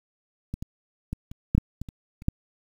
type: clicks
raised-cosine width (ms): 5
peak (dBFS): -18 / -21 / -17 / -27 / -8 / -8 / -20 / -26 / -30 / -10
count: 10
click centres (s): 0.54 / 0.625 / 1.13 / 1.315 / 1.55 / 1.58 / 1.816 / 1.888 / 2.221 / 2.284
effects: 8-bit